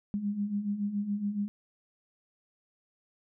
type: beating tone pair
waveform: sine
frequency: 199.1 / 206.2 Hz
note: G3 / G#3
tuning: +27 / -12 cents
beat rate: 7.1 Hz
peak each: -36 / -30 dBFS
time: 0.14-1.48 s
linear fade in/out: 0 ms
effects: none